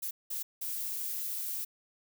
violet noise bursts at uneven times, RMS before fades -36 dBFS, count 3, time 0.02-0.11 / 0.3-0.43 / 0.61-1.65 s, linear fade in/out 10 ms, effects none

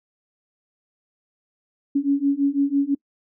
sine beating tone pair, 277.2 / 283.2 Hz, C#4 / C#4, 0 / +37 cents, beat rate 6 Hz, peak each -21 / -20 dBFS, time 1.95-2.95 s, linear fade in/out 10 ms, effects noise-tail reverb RT60 0.1 s tail -25 dB re dry

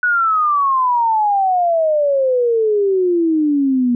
sine exponential sweep, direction down, 1480 to 238.3 Hz, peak -12 dBFS, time 0.03-3.95 s, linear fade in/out 2 ms, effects none

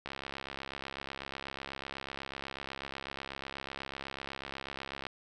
click train, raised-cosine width 0.3 ms, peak -23 dBFS, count 342, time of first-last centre 0.06-5.067 s, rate 68.1 Hz, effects none

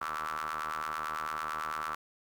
sawtooth ring-modulated tone, 77.78 Hz, D#2, in tune, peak -27 dBFS, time 0.01-1.95 s, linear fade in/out 5 ms, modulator 1240 Hz, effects 10-bit

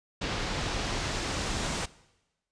pink noise with low-pass filter sweep, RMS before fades -32 dBFS, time 0.21-1.86 s, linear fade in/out 10 ms, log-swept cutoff 4500 to 7900 Hz, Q 1, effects noise-tail reverb RT60 1.0 s tail -20 dB re dry + resampled to 22050 Hz

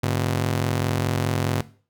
sawtooth ring-modulated tone, 123.47 Hz, B2, in tune, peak -14 dBFS, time 0.03-1.61 s, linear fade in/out 5 ms, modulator 22.4 Hz, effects noise-tail reverb RT60 0.4 s tail -17 dB re dry

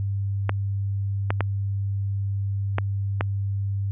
clicks, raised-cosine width 0.5 ms, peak -8 dBFS, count 5, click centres 0.494 / 1.305 / 1.407 / 2.784 / 3.209 s, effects added 99 Hz sine -23 dBFS peak until 3.91 s + resampled to 8000 Hz

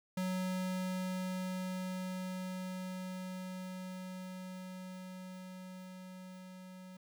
square tone with level ramp, 185 Hz, F#3, in tune, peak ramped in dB -34 to -50 dBFS, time 0.17-6.97 s, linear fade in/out 5 ms, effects 12-bit

